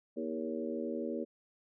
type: harmonic tone with a mistuned harmonic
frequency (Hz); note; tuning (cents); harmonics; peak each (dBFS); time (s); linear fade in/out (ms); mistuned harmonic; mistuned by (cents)
79.7; D#2; +42; 3 / 4 / 5 / 6 / 7; -39 / -40 / -41 / -42 / -42; 0.16-1.25; 20; 6; -28
effects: none